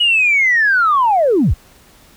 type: linear sweep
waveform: sine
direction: down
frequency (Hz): 2927 to 32.7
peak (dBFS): -9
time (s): 0-1.54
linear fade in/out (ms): 10
effects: tanh soft clip ceiling -5 dBFS + pink hiss -47 dBFS RMS until 2.16 s